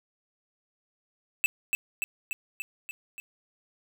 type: tone with echo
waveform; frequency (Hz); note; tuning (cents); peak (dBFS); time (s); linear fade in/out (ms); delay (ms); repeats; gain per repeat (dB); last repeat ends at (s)
square; 2637; E7; 0; -21; 1.44-1.46; 0; 290; 6; -3; 3.2
effects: none